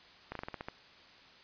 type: slowing click train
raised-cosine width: 0.5 ms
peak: -24 dBFS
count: 8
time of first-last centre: 0.32-0.685 s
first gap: 33 ms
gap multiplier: 1.15
effects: white hiss -57 dBFS RMS until 1.43 s + resampled to 11025 Hz